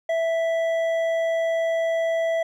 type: tone with hard clipping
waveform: sine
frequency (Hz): 659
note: E5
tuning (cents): -1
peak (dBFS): -22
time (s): 0.09-2.43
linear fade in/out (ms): 5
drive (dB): 7
effects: none